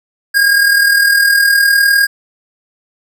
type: tone with amplitude modulation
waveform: square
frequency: 1624 Hz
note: G#6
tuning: 39 cents flat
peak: -6 dBFS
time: 0.34-2.07 s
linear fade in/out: 20 ms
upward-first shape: sine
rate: 39.6 Hz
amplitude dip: 50%
effects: none